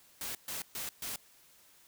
white noise bursts, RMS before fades -39 dBFS, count 4, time 0.21-1.16 s, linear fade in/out 2 ms, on 140 ms, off 130 ms, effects white hiss -62 dBFS RMS until 1.87 s

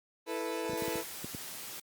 30% pulse chord, E suspended fourth, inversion none, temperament equal, 329.6 / 440 / 493.9 Hz, E4 / A4 / B4, 0 / 0 / 0 cents, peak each -35 dBFS, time 0.26-1.04 s, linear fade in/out 50 ms
clicks, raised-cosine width 3 ms, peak -26 dBFS, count 7, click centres 0.696 / 0.732 / 0.822 / 0.88 / 0.956 / 1.245 / 1.348 s
white noise, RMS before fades -43 dBFS, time 0.77-1.8 s, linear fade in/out 5 ms
effects high-pass 100 Hz 12 dB/octave + Opus 32 kbps

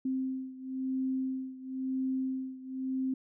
sine beating tone pair, 261.6 / 262.58 Hz, C4 / C4, 0 / +6 cents, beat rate 0.98 Hz, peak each -33 / -36 dBFS, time 0.05-3.14 s, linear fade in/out 5 ms, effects none

